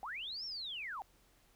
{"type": "linear two-way sweep", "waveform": "sine", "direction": "up then down", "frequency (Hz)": [720, 5550, 720], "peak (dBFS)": -40, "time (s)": [0.03, 1.02], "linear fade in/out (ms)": 0, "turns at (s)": 0.45, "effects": ["added 42 Hz sine -70 dBFS peak until 1.55 s", "pink hiss -69 dBFS RMS until 1.55 s"]}